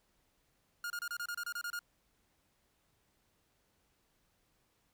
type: tone bursts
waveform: 45% pulse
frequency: 1420 Hz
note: F6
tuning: 28 cents sharp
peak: -37 dBFS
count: 11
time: 0.84-1.791 s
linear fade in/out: 2 ms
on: 61 ms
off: 28 ms
effects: pink hiss -75 dBFS RMS until 4.93 s